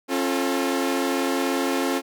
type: chord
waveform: sawtooth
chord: Db augmented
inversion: none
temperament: equal with one note detuned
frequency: 271.2 / 349.2 / 440 Hz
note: Db4 / F4 / A4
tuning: -38 / 0 / 0 cents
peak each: -20 / -23 / -25 dBFS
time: 0.08-2.02 s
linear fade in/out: 50 ms
effects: none